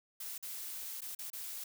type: noise with dropouts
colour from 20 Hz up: blue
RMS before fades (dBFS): -43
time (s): 0.2-1.64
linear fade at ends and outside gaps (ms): 5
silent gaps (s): 0.38-0.426 / 1.007-1.017 / 1.15-1.189 / 1.302-1.331
effects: none